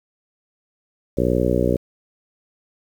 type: harmonic tone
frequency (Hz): 61.2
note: B1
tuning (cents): -15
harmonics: 1 / 2 / 3 / 4 / 5 / 6 / 7 / 8 / 9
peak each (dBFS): -25 / -25 / -25 / -25 / -25 / -25 / -25 / -25 / -25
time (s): 1.17-1.77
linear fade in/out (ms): 10
effects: 8-bit